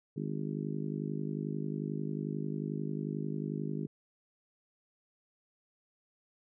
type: harmonic tone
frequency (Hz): 51.2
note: G#1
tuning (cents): -24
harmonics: 3 / 4 / 5 / 6 / 7 / 8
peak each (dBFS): -37 / -39 / -41 / -43 / -44 / -45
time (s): 0.16-3.87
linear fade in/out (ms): 10
effects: none